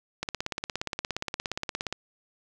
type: click train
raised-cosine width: 0.2 ms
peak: -13 dBFS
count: 30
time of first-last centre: 0.23-1.926 s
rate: 17.1 Hz
effects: none